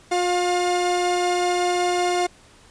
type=tone pair together; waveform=45% pulse; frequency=357.2 / 709.1 Hz; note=F4 / F5; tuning=+39 / +26 cents; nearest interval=octave; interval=1187 cents; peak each=-22 / -22 dBFS; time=0.11-2.27 s; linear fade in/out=10 ms; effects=pink hiss -51 dBFS RMS until 2.7 s + resampled to 22050 Hz